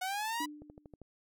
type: linear sweep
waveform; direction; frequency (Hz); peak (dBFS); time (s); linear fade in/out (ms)
sawtooth; up; 729 to 987.8; -30; 0.01-0.46; 10
type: tone with exponential decay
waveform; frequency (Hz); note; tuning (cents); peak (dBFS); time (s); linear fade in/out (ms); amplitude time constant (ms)
sine; 298.1; D4; +26; -36; 0.4-0.96; 5; 120
type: click train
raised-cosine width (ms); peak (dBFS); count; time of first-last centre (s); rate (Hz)
2; -36; 6; 0.62-1.017; 12.6
effects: none